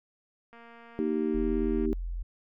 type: click train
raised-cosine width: 0.5 ms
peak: -37 dBFS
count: 310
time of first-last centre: 0.53-1.856 s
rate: 233 Hz
type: chord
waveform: sine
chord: Eb major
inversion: second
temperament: just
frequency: 233.3 / 311.1 / 388.9 Hz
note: Bb3 / Eb4 / G4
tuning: +2 / 0 / -14 cents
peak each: -30 dBFS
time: 0.99-1.93 s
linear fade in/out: 0 ms
type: tone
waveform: sine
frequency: 42.96 Hz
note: F1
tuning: 28 cents flat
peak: -31 dBFS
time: 1.34-2.23 s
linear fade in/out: 10 ms
effects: none